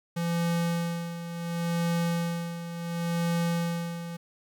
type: tone with tremolo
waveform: square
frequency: 169.8 Hz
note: F3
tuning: 48 cents flat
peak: -25 dBFS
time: 0.16-4.17 s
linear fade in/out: 10 ms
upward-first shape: sine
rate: 0.7 Hz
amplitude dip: 70%
effects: 11-bit